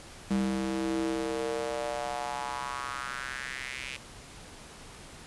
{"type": "tone with high-pass filter sweep", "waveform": "square", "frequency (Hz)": 65.41, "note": "C2", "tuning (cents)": 0, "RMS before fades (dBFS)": -33, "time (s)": [0.3, 3.97], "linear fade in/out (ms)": 10, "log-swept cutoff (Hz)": [200, 2500], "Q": 3.7, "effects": ["pink hiss -48 dBFS RMS until 5.26 s", "resampled to 24000 Hz"]}